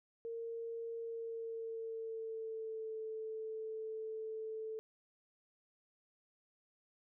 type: tone with pitch glide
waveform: sine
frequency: 460 to 439.7 Hz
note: A#4 to A4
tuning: -23 to -1 cents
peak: -40 dBFS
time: 0.25-4.79 s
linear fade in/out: 0 ms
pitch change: -78 cents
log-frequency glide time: 0.98-2.99 s
effects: none